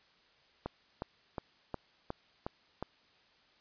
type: click train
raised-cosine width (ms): 1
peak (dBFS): -22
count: 7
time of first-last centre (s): 0.66-2.826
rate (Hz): 2.77
effects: white hiss -66 dBFS RMS until 3.6 s + resampled to 11025 Hz